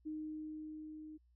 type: tone with level ramp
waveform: sine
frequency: 309 Hz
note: D#4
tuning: 12 cents flat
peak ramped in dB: -39 to -48 dBFS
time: 0.05-1.18 s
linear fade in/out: 20 ms
effects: added 60 Hz sine -67 dBFS peak until 1.35 s